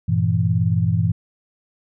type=chord; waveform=sine; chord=E diminished; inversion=first; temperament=equal; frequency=98 / 116.54 / 164.81 Hz; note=G2 / Bb2 / E3; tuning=0 / 0 / 0 cents; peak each=-20 dBFS; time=0.08-1.12 s; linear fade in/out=10 ms; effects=none